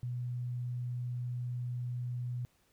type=tone; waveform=sine; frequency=122.9 Hz; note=B2; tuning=8 cents flat; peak=-34 dBFS; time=0.03-2.45 s; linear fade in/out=0 ms; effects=pink hiss -71 dBFS RMS until 2.72 s